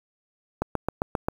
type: click train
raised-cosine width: 1 ms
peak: -10 dBFS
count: 6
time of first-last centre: 0.62-1.285 s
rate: 7.52 Hz
effects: 7-bit